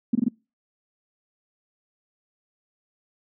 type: tone bursts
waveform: sine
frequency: 234.5 Hz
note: A#3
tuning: 11 cents sharp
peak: -15 dBFS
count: 4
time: 0.13-0.284 s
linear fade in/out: 5 ms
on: 22 ms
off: 22 ms
effects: noise-tail reverb RT60 0.3 s tail -26 dB re dry + high-pass 150 Hz 12 dB/octave